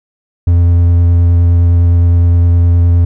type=tone with vibrato; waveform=triangle; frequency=86.2 Hz; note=F2; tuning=22 cents flat; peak=-3 dBFS; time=0.47-3.05 s; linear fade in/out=5 ms; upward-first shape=triangle; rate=9.7 Hz; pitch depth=15 cents each way; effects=none

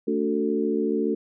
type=harmonic tone with a mistuned harmonic; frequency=74 Hz; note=D2; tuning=14 cents sharp; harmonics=3 / 4 / 5 / 6; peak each=-27 / -27 / -27 / -27 dBFS; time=0.07-1.15 s; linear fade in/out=10 ms; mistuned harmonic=4; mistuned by=-42 cents; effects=none

